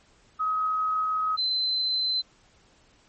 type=tone pair in turn; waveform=sine; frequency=1268 / 4064 Hz; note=D#6 / B7; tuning=+32 / +49 cents; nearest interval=octave + minor sixth; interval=2017 cents; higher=second; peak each=-23 dBFS; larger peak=neither; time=0.39-1.37 / 1.37-2.22 s; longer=first; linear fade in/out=20 ms; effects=pink hiss -60 dBFS RMS until 3.08 s + MP3 32 kbps